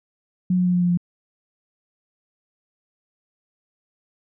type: tone with pitch steps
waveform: sine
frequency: 182.1 / 180.63 / 179.18 / 177.74 / 176.3 / 174.88 Hz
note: F#3 / F#3 / F3 / F3 / F3 / F3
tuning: -27 / -41 / +45 / +31 / +17 / +3 cents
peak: -16 dBFS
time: 0.5-0.974 s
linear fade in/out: 5 ms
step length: 79 ms
effects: none